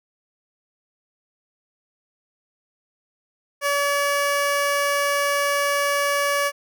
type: tone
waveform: 15% pulse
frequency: 570 Hz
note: C#5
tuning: 48 cents sharp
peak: -13 dBFS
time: 3.61-6.52 s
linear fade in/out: 50 ms
effects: none